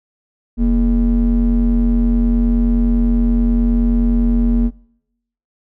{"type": "ring-modulated tone", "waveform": "triangle", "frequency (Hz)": 95.2, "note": "F#2", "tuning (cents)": 50, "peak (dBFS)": -6, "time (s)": [0.57, 4.71], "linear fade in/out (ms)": 50, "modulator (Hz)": 140, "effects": ["noise-tail reverb RT60 0.8 s tail -24 dB re dry"]}